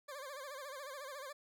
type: tone with vibrato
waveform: 20% pulse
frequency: 554.4 Hz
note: C#5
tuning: in tune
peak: -40 dBFS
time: 0.08-1.33 s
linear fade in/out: 10 ms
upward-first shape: sine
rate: 14 Hz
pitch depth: 120 cents each way
effects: none